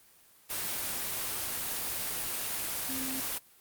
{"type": "tone in noise", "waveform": "sine", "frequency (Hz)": 263.6, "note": "C4", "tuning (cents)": 13, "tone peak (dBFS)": -37, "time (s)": [2.88, 3.21], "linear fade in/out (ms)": 20, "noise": "white", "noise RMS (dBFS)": -34, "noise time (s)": [0.49, 3.39], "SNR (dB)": -6, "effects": ["white hiss -60 dBFS RMS until 3.6 s", "Opus 24 kbps"]}